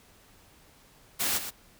white noise with echo, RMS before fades -28 dBFS, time 1.19-1.39 s, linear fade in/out 20 ms, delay 120 ms, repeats 1, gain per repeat -9 dB, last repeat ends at 1.51 s, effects pink hiss -58 dBFS RMS until 1.79 s

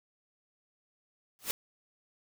white noise with exponential growth, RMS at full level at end -28 dBFS, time 1.39-1.51 s, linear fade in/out 0 ms, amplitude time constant 26 ms, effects none

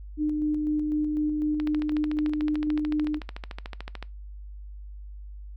sine tone with tremolo, 302.2 Hz, D4, 50 cents sharp, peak -22 dBFS, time 0.17-3.2 s, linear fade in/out 50 ms, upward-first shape square, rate 4 Hz, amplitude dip 25%
click train, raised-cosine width 0.3 ms, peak -20 dBFS, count 34, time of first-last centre 1.6-4.026 s, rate 13.6 Hz
effects noise-tail reverb RT60 0.2 s tail -21 dB re dry + added 50 Hz sine -38 dBFS peak until 5.56 s

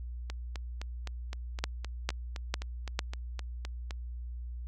two click trains, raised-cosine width 0.2 ms, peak -22 / -12 dBFS, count 15 / 4, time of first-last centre 0.3-3.908 / 1.64-2.991 s, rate 3.88 / 2.22 Hz, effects added 60 Hz sine -37 dBFS peak until 4.67 s

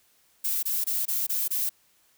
violet noise bursts, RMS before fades -27 dBFS, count 6, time 0.44-1.695 s, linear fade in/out 10 ms, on 190 ms, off 23 ms, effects white hiss -64 dBFS RMS until 2.17 s

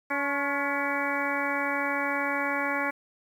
harmonic tone with a mistuned harmonic, 283.3 Hz, C#4, 38 cents sharp, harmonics 1 / 2 / 3 / 4 / 5 / 6 / 7 / 8, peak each -34 / -34 / -34 / -34 / -34 / -34 / -34 / -34 dBFS, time 0.1-2.91 s, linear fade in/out 10 ms, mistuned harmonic 4, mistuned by -50 cents, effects 9-bit

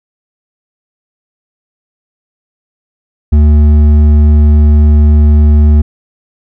sine tone with hard clipping, 74.7 Hz, D2, 30 cents sharp, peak -4 dBFS, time 3.32-5.82 s, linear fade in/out 10 ms, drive 7 dB, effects none

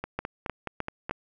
two click trains, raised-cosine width 0.5 ms, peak -14 / -17 dBFS, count 4 / 6, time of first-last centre 0.19-1.11 / 0.04-1.095 s, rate 3.26 / 4.74 Hz, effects none

